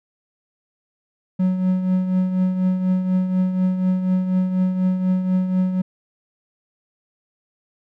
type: tone with tremolo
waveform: triangle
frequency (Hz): 185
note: F#3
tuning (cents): 0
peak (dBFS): -12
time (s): 1.39-5.82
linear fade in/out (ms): 10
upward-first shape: triangle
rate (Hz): 4.1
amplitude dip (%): 60
effects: none